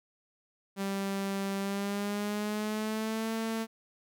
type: tone with pitch glide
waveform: sawtooth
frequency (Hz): 196.3 to 224.2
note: G3 to A3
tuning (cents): +3 to +33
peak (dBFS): -27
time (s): 0.76-3.67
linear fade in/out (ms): 50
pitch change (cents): +230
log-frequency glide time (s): 1.58-3.32
effects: none